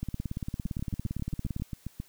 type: two click trains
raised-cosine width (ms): 5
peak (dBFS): -20 / -22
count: 29 / 11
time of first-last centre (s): 0.03-1.621 / 0.66-2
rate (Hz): 17.6 / 7.46
effects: white hiss -60 dBFS RMS until 2.08 s